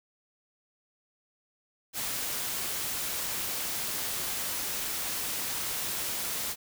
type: noise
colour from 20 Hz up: white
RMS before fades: -33 dBFS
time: 1.93-6.56 s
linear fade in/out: 50 ms
effects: none